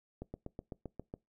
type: slowing click train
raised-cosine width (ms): 2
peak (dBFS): -28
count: 8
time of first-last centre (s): 0.22-1.139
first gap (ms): 120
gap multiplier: 1.03
effects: noise-tail reverb RT60 0.2 s tail -23 dB re dry